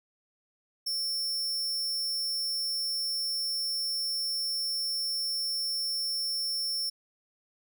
40% pulse tone, 5400 Hz, E8, 41 cents sharp, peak -28 dBFS, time 0.86-6.9 s, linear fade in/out 10 ms, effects none

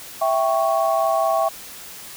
sine chord, C# diminished, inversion first, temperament equal, 659.3 / 784 / 1108.7 Hz, E5 / G5 / C#6, 0 / 0 / 0 cents, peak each -19 / -22 / -23 dBFS, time 0.21-1.49 s, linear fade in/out 10 ms, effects white hiss -38 dBFS RMS until 2.16 s

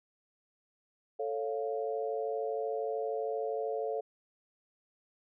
sine chord, A augmented, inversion none, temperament equal with one note detuned, 441.5 / 554.4 / 698.5 Hz, A4 / C#5 / E#5, +6 / 0 / 0 cents, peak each -34 / -37 / -38 dBFS, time 1.19-4.01 s, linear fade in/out 10 ms, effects none

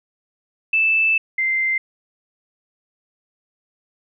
sine tone pair in turn, 2637 / 2084 Hz, E7 / C7, 0 / -7 cents, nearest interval major third, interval 407 cents, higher first, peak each -14 / -17 dBFS, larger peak first, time 0.73-1.18 / 1.38-1.78 s, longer first, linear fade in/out 5 ms, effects none

